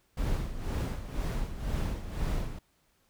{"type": "noise with tremolo", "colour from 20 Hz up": "brown", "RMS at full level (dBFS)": -29, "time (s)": [0.17, 2.59], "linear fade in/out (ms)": 5, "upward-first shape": "sine", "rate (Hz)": 2, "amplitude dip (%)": 70, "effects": ["pink hiss -70 dBFS RMS until 3.09 s"]}